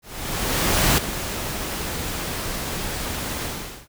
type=noise with ADSR envelope; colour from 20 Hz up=pink; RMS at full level=-17 dBFS; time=0.02-3.88 s; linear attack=960 ms; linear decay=4 ms; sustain=-11 dB; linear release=440 ms; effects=none